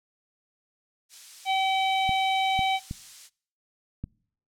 violet noise, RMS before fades -35 dBFS, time 1.09-3.3 s, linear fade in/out 50 ms
harmonic tone, 767 Hz, G5, 38 cents flat, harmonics 1 / 3 / 4 / 5, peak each -23 / -30 / -33 / -34 dBFS, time 1.45-2.8 s, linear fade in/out 50 ms
clicks, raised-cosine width 5 ms, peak -20 dBFS, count 4, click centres 2.093 / 2.592 / 2.911 / 4.04 s
effects noise-tail reverb RT60 0.6 s tail -26 dB re dry + low-pass 6000 Hz 12 dB/octave

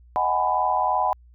sine chord, G# minor seventh, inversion second, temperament just, 623 / 747.5 / 830.6 / 996.7 Hz, D#5 / F#5 / G#5 / B5, +2 / +17 / 0 / +16 cents, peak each -29 / -24 / -25 / -23 dBFS, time 0.16-1.13 s, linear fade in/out 0 ms, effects added 60 Hz sine -48 dBFS peak until 1.34 s

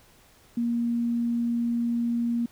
sine tone, 235.7 Hz, A#3, 19 cents sharp, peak -23 dBFS, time 0.57-2.46 s, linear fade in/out 5 ms, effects pink hiss -57 dBFS RMS until 2.51 s

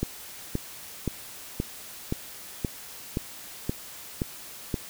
click train, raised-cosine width 3 ms, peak -13 dBFS, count 10, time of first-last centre 0.03-4.742 s, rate 1.91 Hz, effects white hiss -43 dBFS RMS until 4.89 s

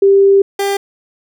sine / 30% pulse tone pair in turn, 394.2 / 398.3 Hz, G4 / G4, +10 / +28 cents, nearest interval unison, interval 18 cents, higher second, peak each -5 / -11 dBFS, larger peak first, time 0.02-0.42 / 0.59-0.77 s, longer first, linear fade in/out 5 ms, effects none

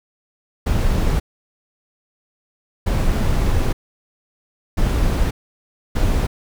brown noise bursts at uneven times, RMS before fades -17 dBFS, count 4, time 0.66-1.2 / 2.86-3.73 / 4.77-5.31 / 5.95-6.27 s, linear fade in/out 10 ms, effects none

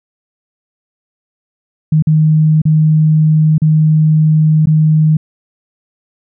sine tone with dropouts, 155.56 Hz, D#3, in tune, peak -6 dBFS, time 1.92-5.17 s, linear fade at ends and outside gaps 5 ms, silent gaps 2.024-2.07 / 2.618-2.653 / 3.581-3.618 / 4.658-4.67 s, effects none

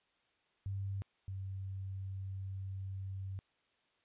sine tone pair in turn, 98 / 96.15 Hz, G2 / G2, 0 / -33 cents, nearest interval unison, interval 33 cents, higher first, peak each -36 / -39 dBFS, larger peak first, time 0.66-1.02 / 1.28-3.39 s, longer second, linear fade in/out 0 ms, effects white hiss -75 dBFS RMS until 4.04 s + resampled to 8000 Hz

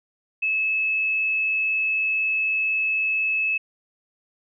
sine tone, 2598 Hz, E7, 26 cents flat, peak -20 dBFS, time 0.42-3.58 s, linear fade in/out 10 ms, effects none

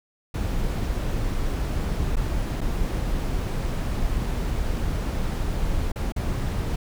brown noise with dropouts, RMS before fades -25 dBFS, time 0.34-6.76 s, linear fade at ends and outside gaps 5 ms, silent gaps 2.158-2.167 / 2.608-2.613 / 5.919-5.958 / 6.122-6.162 s, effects none

